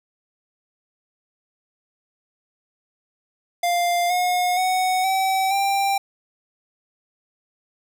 square tone with pitch steps, 698.5 / 720.2 / 742.6 / 765.7 / 789.5 Hz, F5 / F#5 / F#5 / G5 / G5, 0 / -47 / +6 / -41 / +12 cents, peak -19 dBFS, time 3.63-5.98 s, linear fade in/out 5 ms, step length 470 ms, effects none

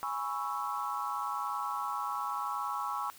sine chord, C# minor seventh, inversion second, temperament equal, 830.6 / 987.8 / 1108.7 / 1318.5 Hz, G#5 / B5 / C#6 / E6, 0 / 0 / 0 / 0 cents, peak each -39 / -39 / -36 / -38 dBFS, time 0.03-3.1 s, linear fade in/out 0 ms, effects white hiss -54 dBFS RMS until 3.18 s

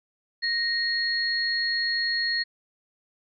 sine tone pair together, 1867 / 4304 Hz, A#6 / C8, +2 / +48 cents, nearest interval octave + major second, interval 1446 cents, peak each -26 / -26 dBFS, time 0.42-2.44 s, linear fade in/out 20 ms, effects none

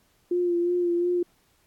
sine tone with vibrato, 349.9 Hz, F4, 3 cents sharp, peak -21 dBFS, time 0.31-1.23 s, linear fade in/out 5 ms, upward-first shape sine, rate 2.8 Hz, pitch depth 28 cents each way, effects pink hiss -65 dBFS RMS until 1.66 s + AAC 64 kbps

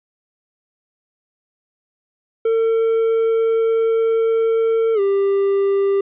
triangle tone with pitch glide, 451.7 to 395.5 Hz, A4 to G4, +45 to +15 cents, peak -12 dBFS, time 2.45-6.01 s, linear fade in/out 5 ms, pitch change -230 cents, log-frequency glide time 4.94-5 s, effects resampled to 8000 Hz

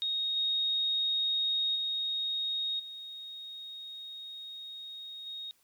sine tone with level steps, 3736 Hz, A#7, 3 cents sharp, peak -29 / -27 / -30 / -41 / -38 dBFS, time 0.02-5.51 s, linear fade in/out 0 ms, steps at 0.36 / 1.75 / 2.79 / 5.26 s, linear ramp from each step 10 ms, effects white hiss -69 dBFS RMS until 5.63 s

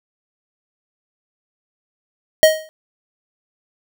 square tone with exponential decay, 628 Hz, D#5, 16 cents sharp, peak -4 dBFS, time 2.43-2.69 s, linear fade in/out 0 ms, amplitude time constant 55 ms, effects none

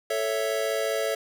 square chord, A major, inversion none, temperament equal, 440 / 554.4 / 659.3 Hz, A4 / C#5 / E5, 0 / 0 / 0 cents, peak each -30 dBFS, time 0.1-1.15 s, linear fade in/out 5 ms, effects none

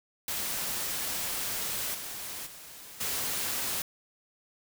white noise with level steps, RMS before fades -33 / -39 / -47 / -32 dBFS, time 0.28-3.82 s, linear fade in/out 2 ms, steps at 1.94 / 2.46 / 3 s, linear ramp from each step 10 ms, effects none

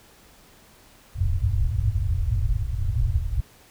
white low-pass noise, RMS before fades -23 dBFS, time 1.15-3.41 s, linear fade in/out 10 ms, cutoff 120 Hz, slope 96 dB/octave, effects pink hiss -53 dBFS RMS until 3.7 s

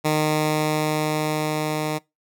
10% pulse tone with level ramp, 153.6 Hz, D#3, 22 cents flat, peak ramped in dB -10 to -15 dBFS, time 0.04-1.99 s, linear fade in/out 20 ms, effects noise-tail reverb RT60 0.2 s tail -22 dB re dry

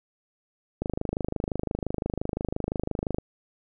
click train, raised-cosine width 2 ms, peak -14 dBFS, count 62, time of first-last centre 0.82-3.184 s, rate 25.8 Hz, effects none

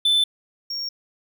triangle tone pair in turn, 3522 / 5542 Hz, A7 / F8, +1 / -14 cents, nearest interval minor sixth, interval 785 cents, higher second, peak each -14 / -25 dBFS, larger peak first, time 0.05-0.24 / 0.7-0.89 s, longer neither, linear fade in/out 5 ms, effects none

